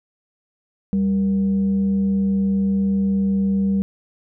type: tone with frequency modulation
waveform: sine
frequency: 196 Hz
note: G3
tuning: in tune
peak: -16 dBFS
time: 0.93-3.82 s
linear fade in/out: 0 ms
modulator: 275 Hz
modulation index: 0.25
effects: none